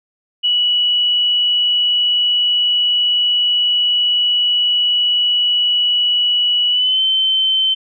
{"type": "tone with pitch glide", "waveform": "sine", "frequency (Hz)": [2939, 3085], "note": ["F#7", "G7"], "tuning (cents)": [-12, -28], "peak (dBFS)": -12, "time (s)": [0.43, 7.75], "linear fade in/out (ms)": 20, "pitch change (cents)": 84, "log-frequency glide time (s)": [6.7, 7.01], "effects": []}